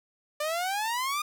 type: exponential sweep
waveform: sawtooth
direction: up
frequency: 589 to 1230 Hz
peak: -24 dBFS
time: 0.4-1.22 s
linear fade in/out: 5 ms
effects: none